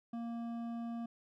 triangle tone with hard clipping, 233.1 Hz, A#3, in tune, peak -40 dBFS, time 0.13-1.06 s, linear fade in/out 5 ms, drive 13 dB, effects none

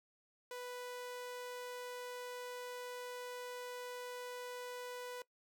sawtooth tone, 494.1 Hz, B4, 1 cent sharp, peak -40 dBFS, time 0.51-5.22 s, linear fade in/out 2 ms, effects noise-tail reverb RT60 0.1 s tail -20 dB re dry

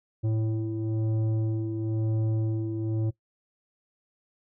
sine tone with frequency modulation, 110 Hz, A2, in tune, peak -23 dBFS, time 0.23-3.11 s, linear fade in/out 20 ms, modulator 221 Hz, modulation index 0.87, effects noise-tail reverb RT60 0.1 s tail -19 dB re dry + tanh soft clip ceiling -22 dBFS

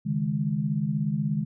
sine chord, C# suspended second, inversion none, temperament equal with one note detuned, 139.07 / 155.56 / 207.7 Hz, C#3 / D#3 / G#3, +6 / 0 / 0 cents, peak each -30 / -27 / -28 dBFS, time 0.05-1.45 s, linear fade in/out 20 ms, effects none

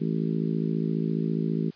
harmonic tone, 54.7 Hz, A1, 9 cents flat, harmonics 3 / 4 / 5 / 6 / 7 / 8, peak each -27 / -29 / -34 / -36 / -34 / -41 dBFS, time 0-1.71 s, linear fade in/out 20 ms, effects white hiss -56 dBFS RMS until 1.75 s + resampled to 11025 Hz

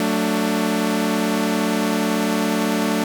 sawtooth chord, D major, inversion first, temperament equal with one note detuned, 185 / 222.8 / 293.7 Hz, F#3 / A3 / D4, 0 / +22 / 0 cents, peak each -21 / -17 / -19 dBFS, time 0-3.04 s, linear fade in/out 2 ms, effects none

